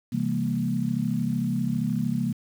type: chord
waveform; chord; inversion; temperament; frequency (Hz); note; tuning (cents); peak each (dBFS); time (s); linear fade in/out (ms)
sine; C dominant seventh; none; equal with one note detuned; 130.81 / 164.81 / 200.2 / 233.1; C3 / E3 / G3 / Bb3; 0 / 0 / +37 / 0; -30 / -30 / -29 / -27; 0.12-2.33; 10
effects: 8-bit